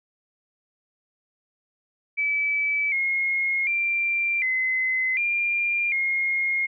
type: tone with pitch steps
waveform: sine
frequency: 2302 / 2154 / 2366 / 2044 / 2395 / 2145 Hz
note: D7 / C7 / D7 / C7 / D7 / C7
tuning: -35 / +50 / +12 / -41 / +33 / +42 cents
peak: -21 dBFS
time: 2.17-6.67 s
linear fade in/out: 20 ms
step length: 750 ms
effects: none